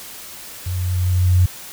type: tone with level ramp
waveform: sine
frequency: 90.6 Hz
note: F#2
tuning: 36 cents flat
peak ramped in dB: -21 to -9 dBFS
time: 0.66-1.46 s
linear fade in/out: 5 ms
effects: white hiss -36 dBFS RMS until 1.72 s